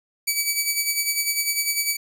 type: tone with tremolo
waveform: 10% pulse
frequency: 2288 Hz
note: D7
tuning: 46 cents flat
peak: -10 dBFS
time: 0.27-1.97 s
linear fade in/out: 10 ms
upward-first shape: sine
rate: 10 Hz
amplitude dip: 60%
effects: none